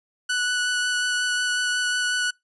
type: tone with vibrato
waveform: sawtooth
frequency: 1480 Hz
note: F#6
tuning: in tune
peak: -18 dBFS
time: 0.29-2.31 s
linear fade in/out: 10 ms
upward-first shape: sine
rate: 5.5 Hz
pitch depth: 10 cents each way
effects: noise-tail reverb RT60 0.2 s tail -26 dB re dry + resampled to 24000 Hz